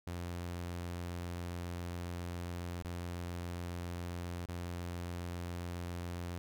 sawtooth tone with dropouts, 87.31 Hz, F2, in tune, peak -35 dBFS, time 0.07-6.38 s, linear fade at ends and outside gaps 0 ms, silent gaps 2.823-2.848 / 4.458-4.487 s, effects none

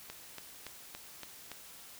click train, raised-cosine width 0.2 ms, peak -25 dBFS, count 6, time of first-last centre 0.1-1.516 s, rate 3.53 Hz, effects white hiss -52 dBFS RMS until 1.99 s

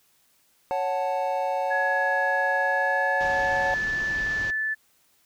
triangle chord, F# minor, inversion second, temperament equal, 554.4 / 740 / 880 Hz, C#5 / F#5 / A5, 0 / 0 / 0 cents, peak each -26 / -26 / -27 dBFS, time 0.71-3.74 s, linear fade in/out 0 ms
sine tone with pitch glide, 1682 to 1747.4 Hz, G#6 to A6, +22 to -12 cents, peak -24 dBFS, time 1.7-4.75 s, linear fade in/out 20 ms, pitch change +66 cents, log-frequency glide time 2.59-3.94 s
pink low-pass noise, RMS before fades -38 dBFS, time 3.2-4.51 s, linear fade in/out 10 ms, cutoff 6600 Hz, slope 48 dB/octave
effects white hiss -64 dBFS RMS until 5.25 s

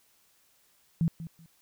sine tone with echo, 164.81 Hz, E3, in tune, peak -22 dBFS, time 1.01-1.08 s, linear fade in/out 0 ms, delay 190 ms, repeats 2, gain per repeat -14 dB, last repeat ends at 1.46 s, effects white hiss -66 dBFS RMS until 1.61 s

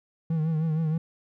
triangle tone with vibrato, 159.1 Hz, D#3, 39 cents sharp, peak -21 dBFS, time 0.3-0.98 s, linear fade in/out 5 ms, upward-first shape triangle, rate 6.4 Hz, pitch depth 73 cents each way, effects none

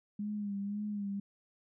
sine tone with vibrato, 204.3 Hz, G#3, 28 cents flat, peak -34 dBFS, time 0.19-1.2 s, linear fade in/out 5 ms, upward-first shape sine, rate 1.9 Hz, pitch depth 48 cents each way, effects none

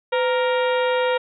harmonic tone with a mistuned harmonic, 468 Hz, A#4, 7 cents sharp, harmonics 1 / 2 / 3 / 4 / 5 / 6 / 7 / 8, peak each -19 / -25 / -29 / -31 / -33 / -35 / -36 / -37 dBFS, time 0.12-1.18 s, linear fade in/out 10 ms, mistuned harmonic 1, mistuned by +130 cents, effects none

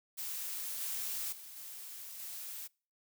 blue noise with level steps, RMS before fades -40 / -38 / -50 / -47 / -44 dBFS, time 0.17-2.68 s, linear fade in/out 20 ms, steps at 0.8 / 1.32 / 1.56 / 2.19 s, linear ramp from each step 5 ms, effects noise-tail reverb RT60 0.4 s tail -26 dB re dry

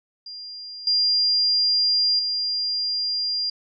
sine tone with level steps, 4800 Hz, D8, 37 cents sharp, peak -34 / -17 / -22 dBFS, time 0.26-3.5 s, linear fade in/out 5 ms, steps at 0.87 / 2.19 s, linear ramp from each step 2 ms, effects none

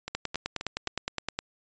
two click trains, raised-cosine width 0.2 ms, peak -17 / -12 dBFS, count 4 / 13, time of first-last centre 0.08-0.876 / 0.15-1.39 s, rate 3.77 / 9.68 Hz, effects resampled to 16000 Hz

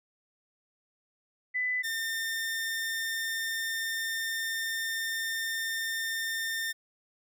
sine / sawtooth tone pair in turn, 2000 / 1808.7 Hz, B6 / A6, +21 / +47 cents, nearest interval major second, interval 174 cents, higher first, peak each -27 dBFS, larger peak neither, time 1.54-1.83 / 1.83-6.73 s, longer second, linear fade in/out 20 ms, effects none

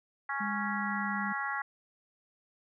harmonic tone, 277.2 Hz, C#4, in tune, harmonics 3 / 4 / 5 / 6 / 7, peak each -38 / -38 / -38 / -38 / -38 dBFS, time 0.29-1.62 s, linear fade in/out 5 ms
sine tone with pitch glide, 205.7 to 202.2 Hz, G#3 to G#3, -16 to -46 cents, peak -35 dBFS, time 0.4-1.33 s, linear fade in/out 10 ms, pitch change -30 cents, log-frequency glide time 0.55-1.17 s
effects none

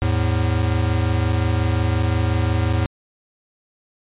square tone pair together, 81.9 / 107.54 Hz, E2 / A2, -11 / -39 cents, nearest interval perfect fourth, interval 472 cents, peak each -21 / -20 dBFS, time 0.02-2.86 s, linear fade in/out 0 ms, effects resampled to 8000 Hz

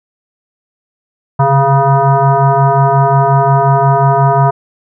sine tone with frequency modulation, 415.3 Hz, G#4, in tune, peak -6 dBFS, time 1.39-4.51 s, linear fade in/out 10 ms, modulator 275 Hz, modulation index 2.6, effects none

